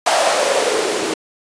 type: noise with band-pass filter sweep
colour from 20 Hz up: blue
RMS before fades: -17 dBFS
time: 0.06-1.14 s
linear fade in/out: 5 ms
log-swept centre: 730 to 350 Hz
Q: 4.1
effects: resampled to 22050 Hz